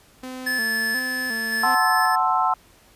sawtooth tone with vibrato, 240.9 Hz, B3, 43 cents flat, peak -28 dBFS, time 0.23-1.75 s, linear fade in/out 5 ms, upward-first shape square, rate 1.4 Hz, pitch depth 110 cents each way
square tone with tremolo, 1736 Hz, A6, 24 cents flat, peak -22 dBFS, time 0.46-2.16 s, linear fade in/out 10 ms, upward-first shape square, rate 0.94 Hz, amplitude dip 30%
sine chord, F# half-diminished seventh, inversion none, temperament equal, 740 / 880 / 1046.5 / 1318.5 Hz, F#5 / A5 / C6 / E6, 0 / 0 / 0 / 0 cents, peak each -23 dBFS, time 1.63-2.54 s, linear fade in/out 5 ms
effects pink hiss -54 dBFS RMS until 2.95 s + resampled to 32000 Hz

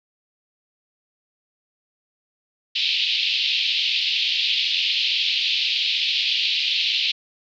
pink band-pass noise, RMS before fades -22 dBFS, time 2.75-7.12 s, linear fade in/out 10 ms, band 2600 to 4400 Hz, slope 48 dB/octave, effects none

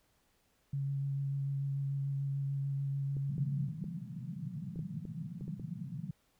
sine tone with vibrato, 138.59 Hz, C#3, in tune, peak -32 dBFS, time 0.73-3.69 s, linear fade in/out 5 ms, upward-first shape sine, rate 6.8 Hz, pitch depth 12 cents each way
clicks, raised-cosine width 3 ms, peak -33 dBFS, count 9, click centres 3.168 / 3.381 / 3.841 / 4.759 / 4.792 / 5.053 / 5.41 / 5.48 / 5.597 s
pink band-pass noise, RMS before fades -41 dBFS, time 3.29-6.11 s, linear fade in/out 2 ms, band 130 to 190 Hz, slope 48 dB/octave
effects pink hiss -73 dBFS RMS until 6.39 s

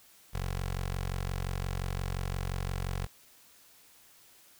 15% pulse tone with notch filter, 45.73 Hz, F#1, 20 cents flat, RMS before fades -34 dBFS, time 0.33-3.07 s, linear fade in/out 20 ms, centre 270 Hz, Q 0.79, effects white hiss -59 dBFS RMS until 4.59 s

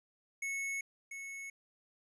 square tone with echo, 2200 Hz, C#7, 14 cents flat, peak -36 dBFS, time 0.42-0.81 s, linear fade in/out 5 ms, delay 690 ms, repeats 1, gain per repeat -7 dB, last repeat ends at 1.5 s, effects resampled to 24000 Hz + 12-bit

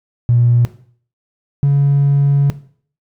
triangle tone pair in turn, 120 / 140.98 Hz, B2 / C#3, -49 / +30 cents, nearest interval minor third, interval 279 cents, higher second, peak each -5 dBFS, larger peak neither, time 0.29-0.65 / 1.63-2.5 s, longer second, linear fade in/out 0 ms, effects noise-tail reverb RT60 0.5 s tail -17 dB re dry + tanh soft clip ceiling -6 dBFS

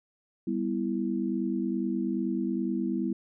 sine chord, E minor, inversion first, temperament just, 197.78 / 247.2 / 329.6 Hz, G3 / B3 / E4, +16 / +2 / 0 cents, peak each -31 dBFS, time 0.47-3.13 s, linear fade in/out 5 ms, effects none

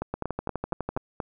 two click trains, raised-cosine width 1 ms, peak -15 / -15 dBFS, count 11 / 6, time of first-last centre 0.14-0.973 / 0.02-1.202 s, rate 12 / 4.23 Hz, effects none

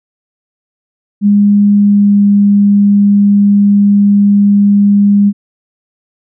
sine tone with pitch glide, 204.1 to 202.6 Hz, G#3 to G#3, -30 to -43 cents, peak -4 dBFS, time 1.21-5.33 s, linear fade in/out 50 ms, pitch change -13 cents, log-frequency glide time 1.75-2.23 s, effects none

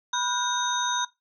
sine tone cluster, 982 / 1443 / 1564 / 3713 / 6180 Hz, B5 / F#6 / G6 / A#7 / G8, -10 / -44 / -4 / -8 / -26 cents, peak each -28 / -33 / -36 / -28 / -32 dBFS, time 0.13-1.05 s, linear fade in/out 5 ms, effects noise-tail reverb RT60 0.2 s tail -19 dB re dry

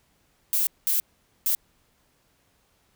violet noise bursts at uneven times, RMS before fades -23 dBFS, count 3, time 0.53-0.67 / 0.87-1 / 1.46-1.55 s, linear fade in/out 0 ms, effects pink hiss -66 dBFS RMS until 2.95 s

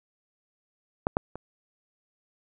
clicks, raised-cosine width 1 ms, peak -10 / -9 / -23 dBFS, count 3, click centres 1.069 / 1.169 / 1.356 s, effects none

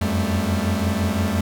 45% pulse tone cluster, 86.7 / 92.5 / 198.4 / 219.3 Hz, F2 / F#2 / G3 / A3, -12 / 0 / +21 / -6 cents, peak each -25 dBFS, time 0.01-1.41 s, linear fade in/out 5 ms, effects none

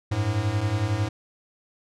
square beating tone pair, 97 / 108 Hz, G2 / A2, -18 / -32 cents, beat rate 11 Hz, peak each -28 / -25 dBFS, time 0.11-1.09 s, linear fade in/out 10 ms, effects low-pass 7000 Hz 12 dB/octave

